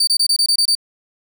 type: tone bursts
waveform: 35% pulse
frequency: 4607 Hz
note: D8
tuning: 34 cents flat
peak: -11 dBFS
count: 8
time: 0-0.752 s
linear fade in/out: 5 ms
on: 73 ms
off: 24 ms
effects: 8-bit